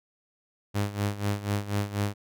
sawtooth tone with tremolo, 102.1 Hz, G#2, 29 cents flat, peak -20 dBFS, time 0.74-2.14 s, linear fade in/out 20 ms, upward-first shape sine, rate 4.1 Hz, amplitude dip 80%, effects none

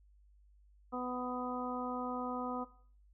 harmonic tone, 249.5 Hz, B3, 18 cents sharp, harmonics 1 / 2 / 3 / 4 / 5, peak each -40 / -42 / -43 / -45 / -42 dBFS, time 0.92-2.65 s, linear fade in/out 20 ms, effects noise-tail reverb RT60 0.5 s tail -18 dB re dry + added 50 Hz sine -61 dBFS peak until 3.13 s

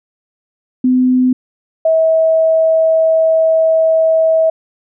sine tone pair in turn, 254 / 644.9 Hz, B3 / E5, +49 / -38 cents, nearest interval octave + major third, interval 1613 cents, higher second, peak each -8 dBFS, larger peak neither, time 0.84-1.33 / 1.85-4.5 s, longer second, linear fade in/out 5 ms, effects none

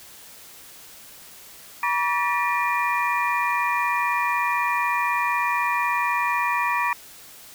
sine tone cluster, 962 / 1146 / 1782 / 1940 / 2402 Hz, B5 / D6 / A6 / B6 / D7, -46 / -43 / +22 / -31 / +38 cents, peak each -24 / -26 / -30 / -30 / -27 dBFS, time 1.83-6.93 s, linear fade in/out 2 ms, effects white hiss -45 dBFS RMS until 7.54 s

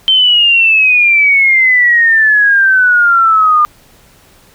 sine exponential sweep, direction down, 3119 to 1204 Hz, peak -5 dBFS, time 0.08-3.65 s, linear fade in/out 0 ms, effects pink hiss -45 dBFS RMS until 4.54 s

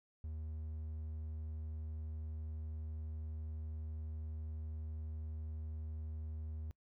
triangle tone, 78 Hz, D#2, 5 cents sharp, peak -39 dBFS, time 0.24-6.71 s, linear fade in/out 0 ms, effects noise-tail reverb RT60 0.1 s tail -24 dB re dry

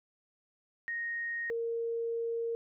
sine tone pair in turn, 1864.7 / 462.4 Hz, A#6 / A#4, 0 / -14 cents, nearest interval 2 octaves, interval 2414 cents, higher first, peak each -33 / -31 dBFS, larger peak second, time 0.88-1.5 / 1.5-2.55 s, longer second, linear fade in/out 0 ms, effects none

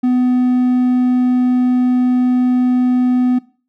triangle tone, 250.3 Hz, B3, 23 cents sharp, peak -9 dBFS, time 0.03-3.39 s, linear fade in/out 10 ms, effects noise-tail reverb RT60 0.4 s tail -20 dB re dry

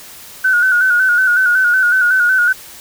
sine tone with vibrato, 1480 Hz, F#6, in tune, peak -9 dBFS, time 0.44-2.53 s, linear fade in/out 10 ms, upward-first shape square, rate 5.4 Hz, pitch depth 49 cents each way, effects white hiss -36 dBFS RMS until 2.8 s

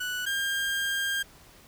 30% pulse tone pair in turn, 1480 / 1603.7 Hz, F#6 / G6, 0 / +39 cents, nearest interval minor second, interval 139 cents, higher second, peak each -27 / -24 dBFS, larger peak second, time 0-0.26 / 0.26-1.23 s, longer second, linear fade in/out 10 ms, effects pink hiss -54 dBFS RMS until 1.67 s

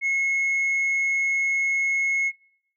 sine tone, 2175 Hz, C#7, 33 cents flat, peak -18 dBFS, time 0.01-2.32 s, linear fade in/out 50 ms, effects noise-tail reverb RT60 0.7 s tail -23 dB re dry + tanh soft clip ceiling -19 dBFS

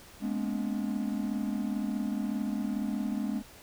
triangle tone cluster, 209.1 / 234 / 251.1 / 285 Hz, G#3 / A#3 / B3 / C#4, +12 / +7 / +29 / +48 cents, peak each -30 / -37 / -34 / -34 dBFS, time 0.2-3.43 s, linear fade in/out 50 ms, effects pink hiss -52 dBFS RMS until 3.62 s

